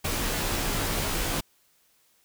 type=noise with comb filter; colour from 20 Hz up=pink; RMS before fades=-28 dBFS; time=0.04-1.41 s; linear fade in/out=10 ms; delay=16 ms; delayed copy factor=-1; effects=white hiss -65 dBFS RMS until 2.24 s